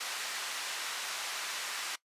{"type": "band-pass noise", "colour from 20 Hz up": "pink", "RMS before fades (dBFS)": -38, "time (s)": [0, 1.96], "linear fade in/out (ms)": 10, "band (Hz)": [1200, 8400], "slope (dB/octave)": 12, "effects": ["noise-tail reverb RT60 0.1 s tail -20 dB re dry", "resampled to 32000 Hz"]}